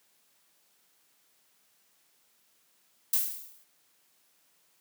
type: noise with exponential decay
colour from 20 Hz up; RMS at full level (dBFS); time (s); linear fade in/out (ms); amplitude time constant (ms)
violet; -23; 3.13-3.64; 5; 110
effects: white hiss -68 dBFS RMS until 4.8 s + high-pass 150 Hz 12 dB/octave